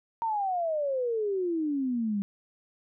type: exponential sweep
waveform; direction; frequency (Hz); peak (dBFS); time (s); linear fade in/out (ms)
sine; down; 932.3 to 196; -26; 0.22-2.22; 0
effects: none